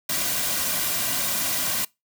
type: noise with comb filter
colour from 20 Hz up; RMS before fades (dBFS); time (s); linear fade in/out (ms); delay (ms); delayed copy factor
white; -25; 0.09-1.85; 5; 2.3; -0.55
effects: noise-tail reverb RT60 0.2 s tail -23 dB re dry